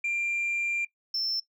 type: tone pair in turn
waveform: sine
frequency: 2380 / 5343 Hz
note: D7 / E8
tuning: +22 / +22 cents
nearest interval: octave + major second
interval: 1400 cents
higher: second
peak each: -24 dBFS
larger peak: neither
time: 0.04-0.85 / 1.14-1.4 s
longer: first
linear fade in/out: 5 ms
effects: noise-tail reverb RT60 0.1 s tail -20 dB re dry + tanh soft clip ceiling -24 dBFS